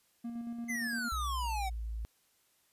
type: tone with tremolo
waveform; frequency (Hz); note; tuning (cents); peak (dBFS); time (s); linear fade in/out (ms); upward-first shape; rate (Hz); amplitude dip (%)
triangle; 234.7; A#3; +12; -34; 0.24-1.09; 10; square; 8.7; 35
type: exponential sweep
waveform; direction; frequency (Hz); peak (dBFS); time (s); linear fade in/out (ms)
square; down; 2094 to 738; -35; 0.68-1.7; 20
type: tone with pitch glide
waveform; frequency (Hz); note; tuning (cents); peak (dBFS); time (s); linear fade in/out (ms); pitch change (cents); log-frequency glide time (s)
sine; 62.7 to 55.54; B1 to A1; +27 to +17; -35; 1.12-2.05; 0; -210; 1.3-1.81
effects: white hiss -71 dBFS RMS until 2.72 s + resampled to 32000 Hz